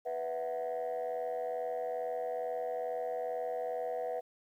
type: chord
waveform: sine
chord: B suspended fourth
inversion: none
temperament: just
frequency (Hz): 493.9 / 658.5 / 740.8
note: B4 / E5 / F#5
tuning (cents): 0 / -2 / +2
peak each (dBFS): -35 / -37 / -38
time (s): 0.05-4.21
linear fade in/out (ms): 20
effects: tanh soft clip ceiling -29 dBFS + 11-bit